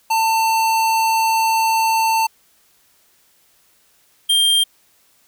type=tone pair in turn; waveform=square; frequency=895 / 3189 Hz; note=A5 / G7; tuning=+29 / +29 cents; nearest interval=octave + minor seventh; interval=2200 cents; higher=second; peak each=-15 / -13 dBFS; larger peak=second; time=0.1-2.27 / 4.29-4.64 s; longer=first; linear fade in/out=10 ms; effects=white hiss -57 dBFS RMS until 5.27 s